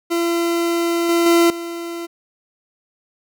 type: tone with level steps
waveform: 40% pulse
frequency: 339.7 Hz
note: F4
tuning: 48 cents flat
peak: -16 / -13 / -10 / -25 dBFS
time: 0.1-2.07 s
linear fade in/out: 20 ms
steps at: 1.09 / 1.26 / 1.5 s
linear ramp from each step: 2 ms
effects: none